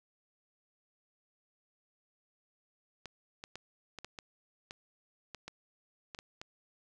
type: clicks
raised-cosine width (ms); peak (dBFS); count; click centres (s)
0.2; -26; 12; 3.057 / 3.439 / 3.556 / 3.987 / 4.046 / 4.188 / 4.709 / 5.347 / 5.48 / 6.148 / 6.189 / 6.415
effects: none